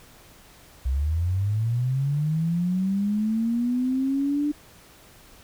sine linear sweep, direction up, 61.74 to 297.4 Hz, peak -21 dBFS, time 0.85-4.52 s, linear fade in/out 10 ms, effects pink hiss -51 dBFS RMS until 5.43 s

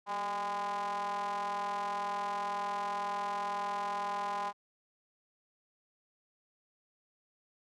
square ring-modulated tone, 104 Hz, G#2, 3 cents sharp, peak -31 dBFS, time 0.06-4.53 s, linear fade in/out 50 ms, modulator 915 Hz, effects high-pass 60 Hz 12 dB/octave + low-pass 7000 Hz 12 dB/octave

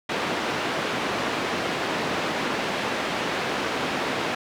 pink band-pass noise, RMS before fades -27 dBFS, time 0.09-4.35 s, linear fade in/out 5 ms, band 250 to 3200 Hz, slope 12 dB/octave, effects none

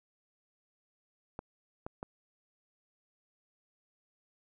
clicks, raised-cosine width 1 ms, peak -25 dBFS, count 3, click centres 1.391 / 1.865 / 2.029 s, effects none

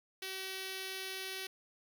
5% pulse tone with notch filter, 380.6 Hz, F#4, 49 cents sharp, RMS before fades -42 dBFS, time 0.22-1.47 s, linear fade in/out 5 ms, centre 960 Hz, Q 0.81, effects 11-bit

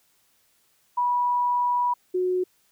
sine tone pair in turn, 976 / 365.6 Hz, B5 / F#4, -21 / -21 cents, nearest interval octave + perfect fourth, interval 1700 cents, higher first, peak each -20 / -21 dBFS, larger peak first, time 0.97-1.94 / 2.14-2.44 s, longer first, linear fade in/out 10 ms, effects white hiss -65 dBFS RMS until 2.71 s

